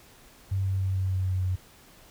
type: tone with pitch steps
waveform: sine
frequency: 96.5 / 95.78 / 95.06 / 94.35 / 93.64 / 92.94 / 92.25 Hz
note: G2 / G2 / F#2 / F#2 / F#2 / F#2 / F#2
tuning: -27 / -40 / +47 / +34 / +21 / +8 / -5 cents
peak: -24 dBFS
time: 0.51-1.56 s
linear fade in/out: 10 ms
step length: 150 ms
effects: pink hiss -54 dBFS RMS until 2.1 s